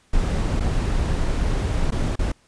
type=noise with dropouts; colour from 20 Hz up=brown; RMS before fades=-21 dBFS; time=0.13-2.32 s; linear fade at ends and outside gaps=5 ms; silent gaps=0.598-0.605 / 1.907-1.92 / 2.157-2.191 s; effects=pink hiss -59 dBFS RMS until 2.47 s + resampled to 22050 Hz